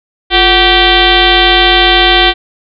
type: tone with frequency modulation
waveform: sine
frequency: 1943 Hz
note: B6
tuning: 29 cents flat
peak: -4 dBFS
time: 0.3-2.34 s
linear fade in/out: 50 ms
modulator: 398 Hz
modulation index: 4.6
effects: none